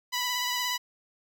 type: tone with vibrato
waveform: 10% pulse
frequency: 988 Hz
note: B5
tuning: in tune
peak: -19 dBFS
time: 0.12-0.78 s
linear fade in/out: 20 ms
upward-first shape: sine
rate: 17 Hz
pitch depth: 21 cents each way
effects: none